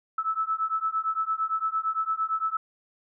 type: beating tone pair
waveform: sine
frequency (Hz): 1304 / 1312.8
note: E6 / E6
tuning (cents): -19 / -8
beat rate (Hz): 8.8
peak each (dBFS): -28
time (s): 0.18-2.57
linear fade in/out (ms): 5
effects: none